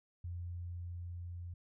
sine tone with level ramp, 87.31 Hz, F2, in tune, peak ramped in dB -39 to -42 dBFS, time 0.24-1.54 s, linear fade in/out 5 ms, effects none

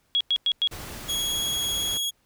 sine tone bursts, 3322 Hz, G#7, in tune, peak -19 dBFS, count 4, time 0.15-0.674 s, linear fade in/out 0 ms, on 56 ms, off 100 ms
pink noise, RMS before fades -38 dBFS, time 0.71-1.98 s, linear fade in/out 10 ms
sawtooth tone with vibrato, 3322 Hz, G#7, in tune, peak -22 dBFS, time 1.08-2.11 s, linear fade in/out 20 ms, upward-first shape square, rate 18 Hz, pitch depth 8 cents each way
effects pink hiss -67 dBFS RMS until 2.25 s

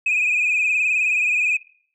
sine tone with vibrato, 2489 Hz, D#7, in tune, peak -15 dBFS, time 0.06-1.57 s, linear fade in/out 5 ms, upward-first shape sine, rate 19 Hz, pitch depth 62 cents each way, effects noise-tail reverb RT60 0.6 s tail -24 dB re dry + tanh soft clip ceiling -14 dBFS

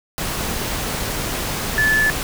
sine tone in noise, 1736 Hz, A6, 24 cents flat, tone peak -14 dBFS, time 1.78-2.1 s, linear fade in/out 0 ms, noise pink, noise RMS -24 dBFS, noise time 0.18-2.23 s, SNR +7 dB, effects none

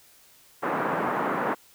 white band-pass noise, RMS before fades -27 dBFS, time 0.62-1.55 s, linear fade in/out 20 ms, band 160 to 1400 Hz, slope 24 dB/octave, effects white hiss -56 dBFS RMS until 1.74 s

